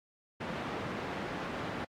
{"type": "band-pass noise", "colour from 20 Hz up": "pink", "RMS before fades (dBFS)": -38, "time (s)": [0.4, 1.85], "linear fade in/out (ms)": 10, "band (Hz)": [140, 2000], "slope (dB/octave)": 12, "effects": ["AAC 64 kbps"]}